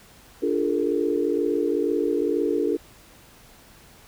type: chord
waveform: sine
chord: Bb dominant seventh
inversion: first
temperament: equal with one note detuned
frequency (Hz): 293.7 / 349.2 / 415.3 / 457.4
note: D4 / F4 / Ab4 / Bb4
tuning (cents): 0 / 0 / 0 / -33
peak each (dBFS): -26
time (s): 0.42-2.77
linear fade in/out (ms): 10
effects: pink hiss -51 dBFS RMS until 4.07 s